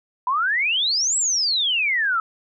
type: exponential two-way sweep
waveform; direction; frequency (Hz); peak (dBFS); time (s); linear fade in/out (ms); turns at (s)
sine; up then down; 970 to 7902 to 1280; -18; 0.27-2.2; 2; 1.17
effects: none